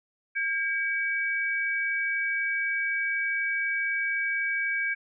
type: tone pair together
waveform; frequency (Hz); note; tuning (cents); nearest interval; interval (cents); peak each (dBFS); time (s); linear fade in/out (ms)
sine; 1610.8 / 2278; G6 / C#7; +47 / +47; tritone; 600; -28; 0.35-4.95; 20
effects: none